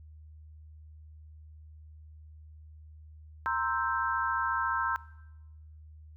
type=chord; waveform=sine; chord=C dominant seventh; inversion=third; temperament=equal; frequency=932.3 / 1046.5 / 1318.5 / 1568 Hz; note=Bb5 / C6 / E6 / G6; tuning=0 / 0 / 0 / 0 cents; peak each=-33 dBFS; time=3.46-4.96 s; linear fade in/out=0 ms; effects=noise-tail reverb RT60 1.0 s tail -20 dB re dry + added 77 Hz sine -48 dBFS peak until 6.16 s